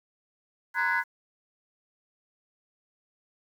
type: tone cluster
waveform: sine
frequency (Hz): 939 / 1027 / 1480 / 1667 / 2023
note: A#5 / C6 / F#6 / G#6 / B6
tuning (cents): +12 / -33 / 0 / +6 / +41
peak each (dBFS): -30 / -33 / -27 / -28 / -31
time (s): 0.74-1.04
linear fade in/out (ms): 50
effects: tanh soft clip ceiling -17 dBFS + 9-bit